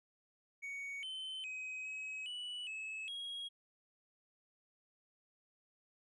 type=tone with pitch steps; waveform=triangle; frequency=2235 / 3069 / 2527 / 2550 / 2954 / 2588 / 3292 Hz; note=C#7 / G7 / D#7 / D#7 / F#7 / E7 / G#7; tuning=+14 / -37 / +26 / +42 / -3 / -32 / -16 cents; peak=-40 dBFS; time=0.62-3.49 s; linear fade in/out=20 ms; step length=410 ms; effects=resampled to 24000 Hz

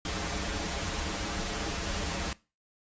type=noise with comb filter; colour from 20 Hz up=pink; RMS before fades=-33 dBFS; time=0.05-2.33 s; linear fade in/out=2 ms; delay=8 ms; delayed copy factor=-0.95; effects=noise-tail reverb RT60 0.3 s tail -21 dB re dry + resampled to 16000 Hz

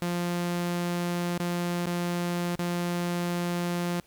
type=tone with dropouts; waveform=sawtooth; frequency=174.61 Hz; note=F3; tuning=in tune; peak=-23 dBFS; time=0.02-4 s; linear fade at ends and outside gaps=0 ms; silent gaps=1.378-1.399 / 1.857-1.868 / 2.554-2.591 s; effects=pink hiss -60 dBFS RMS until 4.06 s

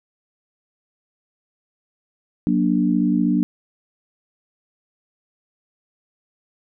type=chord; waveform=sine; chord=Gb augmented; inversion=none; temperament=equal with one note detuned; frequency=185 / 237.3 / 293.7 Hz; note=Gb3 / Bb3 / D4; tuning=0 / +31 / 0 cents; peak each=-20 dBFS; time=2.47-3.43 s; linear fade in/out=0 ms; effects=none

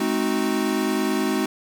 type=chord; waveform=square; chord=Ab dominant seventh; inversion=none; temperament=equal with one note detuned; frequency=212.4 / 261.6 / 311.1 / 370 Hz; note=Ab3 / C4 / Eb4 / Gb4; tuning=+39 / 0 / 0 / 0 cents; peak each=-27 dBFS; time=0-1.46 s; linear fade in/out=5 ms; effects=8-bit

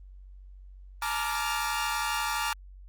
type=chord; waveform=sawtooth; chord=Bb major seventh; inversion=third; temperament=equal with one note detuned; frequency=860.4 / 932.3 / 1174.7 / 1396.9 Hz; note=A5 / Bb5 / D6 / F6; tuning=-39 / 0 / 0 / 0 cents; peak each=-30 dBFS; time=1.02-2.53 s; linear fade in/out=2 ms; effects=added 47 Hz sine -45 dBFS peak until 2.88 s + Opus 32 kbps

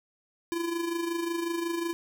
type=tone with amplitude modulation; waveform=square; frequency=338.3 Hz; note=E4; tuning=45 cents sharp; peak=-27 dBFS; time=0.52-1.93 s; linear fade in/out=0 ms; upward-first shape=sine; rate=25.5 Hz; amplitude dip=55%; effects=none

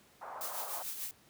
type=band-pass noise; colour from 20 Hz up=pink; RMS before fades=-45 dBFS; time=0.21-0.83 s; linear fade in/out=10 ms; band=670 to 1200 Hz; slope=24 dB/octave
type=noise with tremolo; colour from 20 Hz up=blue; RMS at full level=-38 dBFS; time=0.41-1.11 s; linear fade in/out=0 ms; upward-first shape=triangle; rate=6.8 Hz; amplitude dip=60%
effects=pink hiss -63 dBFS RMS until 1.29 s + high-pass 100 Hz 12 dB/octave

